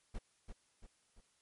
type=noise with echo; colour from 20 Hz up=brown; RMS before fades=-41 dBFS; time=0.14-0.19 s; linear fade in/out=10 ms; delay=340 ms; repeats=3; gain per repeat=-6 dB; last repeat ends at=1.21 s; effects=white hiss -74 dBFS RMS until 1.41 s + MP3 48 kbps